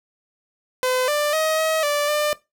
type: tone with pitch steps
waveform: sawtooth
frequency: 509 / 592 / 631 / 636 / 585 / 597 Hz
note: C5 / D5 / D#5 / D#5 / D5 / D5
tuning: -48 / +14 / +24 / +38 / -7 / +28 cents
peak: -15 dBFS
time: 0.83-2.33 s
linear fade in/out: 0 ms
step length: 250 ms
effects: noise-tail reverb RT60 0.2 s tail -18 dB re dry